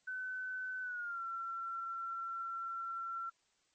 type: tone with pitch glide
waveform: sine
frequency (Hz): 1513 to 1355.7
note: F#6 to E6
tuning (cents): +38 to +48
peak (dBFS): -38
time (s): 0.07-3.3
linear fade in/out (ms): 10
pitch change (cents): -190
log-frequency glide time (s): 0.82-1.22
effects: white hiss -75 dBFS RMS until 3.74 s + MP3 32 kbps